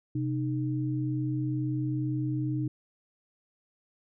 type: tone pair together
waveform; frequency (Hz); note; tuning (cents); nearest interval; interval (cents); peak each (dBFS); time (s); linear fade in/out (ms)
sine; 128.7 / 306.5; C3 / D#4; -28 / -26; octave + minor third; 1502; -29 / -31; 0.15-2.68; 5
effects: none